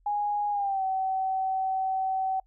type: tone with pitch glide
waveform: sine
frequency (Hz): 826 to 761.8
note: G#5 to G5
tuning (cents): -10 to -50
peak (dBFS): -25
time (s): 0.06-2.4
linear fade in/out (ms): 5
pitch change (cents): -140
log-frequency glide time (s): 0.51-0.83
effects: noise-tail reverb RT60 0.1 s tail -26 dB re dry + added 42 Hz sine -60 dBFS peak until 2.46 s